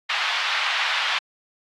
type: band-pass noise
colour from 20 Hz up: white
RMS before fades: -24 dBFS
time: 0.09-1.19 s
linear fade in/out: 10 ms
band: 870 to 3500 Hz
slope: 24 dB/octave
effects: AAC 64 kbps